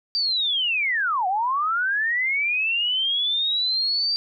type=linear two-way sweep; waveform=sine; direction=down then up; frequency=4706 to 717 to 4706 Hz; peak=-20 dBFS; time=0.15-4.16 s; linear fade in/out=0 ms; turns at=1.27 s; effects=none